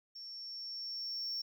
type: tone with level ramp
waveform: sine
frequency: 5460 Hz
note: F8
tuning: 40 cents flat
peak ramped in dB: -45 to -33 dBFS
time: 0.15-1.42 s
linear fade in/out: 10 ms
effects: tanh soft clip ceiling -34 dBFS + 12-bit